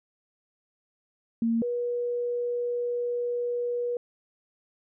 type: tone pair in turn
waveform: sine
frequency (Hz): 229.6 / 483.1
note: A#3 / B4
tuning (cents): -26 / -38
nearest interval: octave + minor second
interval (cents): 1288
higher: second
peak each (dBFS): -22 / -26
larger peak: first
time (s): 1.42-1.62 / 1.62-3.97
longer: second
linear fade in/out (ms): 2
effects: none